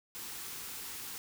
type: band-stop noise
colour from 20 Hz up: white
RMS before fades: -43 dBFS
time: 0.15-1.18 s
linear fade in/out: 0 ms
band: 520 to 750 Hz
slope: 96 dB/octave
effects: none